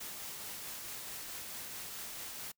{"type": "noise with tremolo", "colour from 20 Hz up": "white", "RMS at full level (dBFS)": -43, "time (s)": [0, 2.52], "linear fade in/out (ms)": 10, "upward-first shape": "triangle", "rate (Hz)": 4.6, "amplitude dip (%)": 25, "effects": ["noise-tail reverb RT60 0.1 s tail -25 dB re dry"]}